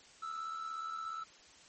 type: tone with amplitude modulation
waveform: triangle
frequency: 1318.5 Hz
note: E6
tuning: in tune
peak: -34 dBFS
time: 0.22-1.24 s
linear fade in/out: 10 ms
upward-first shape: sine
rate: 77.1 Hz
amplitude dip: 55%
effects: white hiss -59 dBFS RMS until 1.68 s + MP3 32 kbps